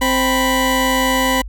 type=tone pair together; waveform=20% pulse; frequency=261.4 / 986.9 Hz; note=C4 / B5; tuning=-1 / -2 cents; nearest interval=octave + major seventh; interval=2299 cents; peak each=-12 dBFS; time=0.01-1.42 s; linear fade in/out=10 ms; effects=added 50 Hz sine -27 dBFS peak until 1.48 s